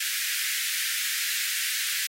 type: high-pass noise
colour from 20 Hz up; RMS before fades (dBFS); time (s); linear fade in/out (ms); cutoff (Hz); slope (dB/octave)
pink; -29; 0-2.07; 5; 1600; 48
effects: AAC 48 kbps